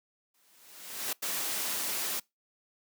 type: noise with exponential growth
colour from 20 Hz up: white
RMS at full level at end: -31 dBFS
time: 0.34-1.13 s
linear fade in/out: 5 ms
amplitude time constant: 170 ms
type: noise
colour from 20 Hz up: white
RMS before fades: -33 dBFS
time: 1.22-2.2 s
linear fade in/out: 10 ms
effects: noise-tail reverb RT60 0.2 s tail -24 dB re dry + high-pass 200 Hz 12 dB/octave